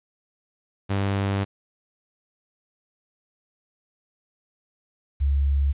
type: tone pair in turn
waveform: sawtooth / sine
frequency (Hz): 98.8 / 69.86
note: G2 / C#2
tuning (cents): +14 / +14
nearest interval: tritone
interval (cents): 600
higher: first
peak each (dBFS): -18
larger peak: neither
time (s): 0.89-1.45 / 5.2-5.73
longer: first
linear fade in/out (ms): 20
effects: resampled to 8000 Hz + 9-bit